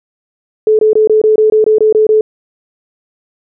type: tone bursts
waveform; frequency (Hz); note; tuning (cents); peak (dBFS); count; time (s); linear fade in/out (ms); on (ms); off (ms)
sine; 432.6; A4; -29; -5; 11; 0.67-2.21; 2; 120; 22
effects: none